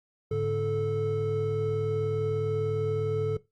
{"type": "tone cluster", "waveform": "triangle", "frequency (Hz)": [104.5, 144.4, 436.5], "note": ["G#2", "D3", "A4"], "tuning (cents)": [11, -29, -14], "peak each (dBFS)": [-30, -31, -25], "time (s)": [0.31, 3.37], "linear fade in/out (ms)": 5, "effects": ["noise-tail reverb RT60 0.2 s tail -18 dB re dry", "Opus 48 kbps"]}